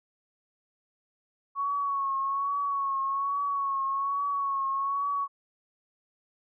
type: tone with vibrato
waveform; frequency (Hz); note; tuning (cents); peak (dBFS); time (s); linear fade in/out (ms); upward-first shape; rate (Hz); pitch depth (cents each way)
sine; 1108.7; C#6; 0; -26; 1.55-5.28; 50; triangle; 1.2; 46
effects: none